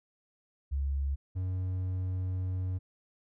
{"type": "tone pair in turn", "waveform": ["sine", "triangle"], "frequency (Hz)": [69.3, 92.5], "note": ["C#2", "F#2"], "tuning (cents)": [0, 0], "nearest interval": "perfect fourth", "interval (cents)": 500, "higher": "second", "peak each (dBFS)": -28, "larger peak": "neither", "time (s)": [[0.71, 1.16], [1.35, 2.79]], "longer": "second", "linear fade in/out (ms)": 20, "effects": []}